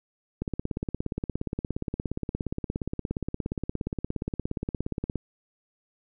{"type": "click train", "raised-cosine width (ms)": 3, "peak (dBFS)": -16, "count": 82, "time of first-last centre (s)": [0.42, 5.157], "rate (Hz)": 17.1, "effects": []}